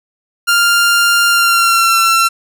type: tone with pitch glide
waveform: sawtooth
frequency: 1396.9 to 1350.9 Hz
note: F6 to E6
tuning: 0 to +42 cents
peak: -5 dBFS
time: 0.47-2.29 s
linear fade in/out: 20 ms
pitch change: -58 cents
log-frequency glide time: 1.29-1.94 s
effects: none